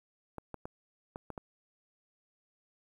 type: clicks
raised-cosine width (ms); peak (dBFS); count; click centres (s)
1; -26; 6; 0.383 / 0.543 / 0.655 / 1.159 / 1.303 / 1.378
effects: 10-bit